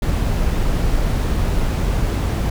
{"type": "noise", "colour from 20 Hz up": "brown", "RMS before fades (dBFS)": -18, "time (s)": [0.02, 2.5], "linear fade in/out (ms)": 5, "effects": []}